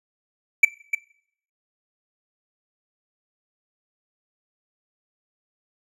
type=tone with echo; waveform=triangle; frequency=2310 Hz; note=D7; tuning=29 cents flat; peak=-6 dBFS; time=0.63-0.65 s; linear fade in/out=5 ms; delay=300 ms; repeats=1; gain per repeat=-10 dB; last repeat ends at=0.95 s; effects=noise-tail reverb RT60 0.6 s tail -19 dB re dry + resampled to 32000 Hz